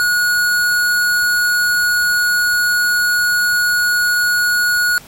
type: tone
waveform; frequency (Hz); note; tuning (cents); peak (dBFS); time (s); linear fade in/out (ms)
square; 1452; F#6; -33; -13; 0-4.98; 0
effects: pink hiss -40 dBFS RMS until 5.07 s + MP3 64 kbps